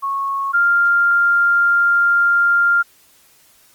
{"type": "tone pair in turn", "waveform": "sine", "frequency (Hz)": [1100, 1396.4], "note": ["C#6", "F6"], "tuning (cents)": [-14, -1], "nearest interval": "major third", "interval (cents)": 413, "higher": "second", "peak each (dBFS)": [-18, -11], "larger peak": "second", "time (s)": [[0.02, 0.53], [0.53, 2.83]], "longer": "second", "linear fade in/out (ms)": 20, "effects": ["white hiss -52 dBFS RMS until 3.74 s", "Opus 24 kbps"]}